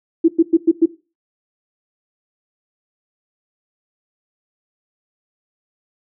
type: tone bursts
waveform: sine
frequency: 330 Hz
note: E4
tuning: 2 cents sharp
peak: -7 dBFS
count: 5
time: 0.24-0.86 s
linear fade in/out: 10 ms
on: 44 ms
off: 100 ms
effects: noise-tail reverb RT60 0.3 s tail -17 dB re dry